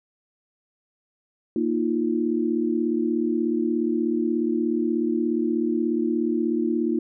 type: chord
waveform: sine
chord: Bb suspended fourth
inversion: none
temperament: equal with one note detuned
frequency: 233.1 / 311.1 / 347.8 Hz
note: Bb3 / Eb4 / F4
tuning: 0 / 0 / -7 cents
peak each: -25 dBFS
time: 1.56-6.99 s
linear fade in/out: 2 ms
effects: none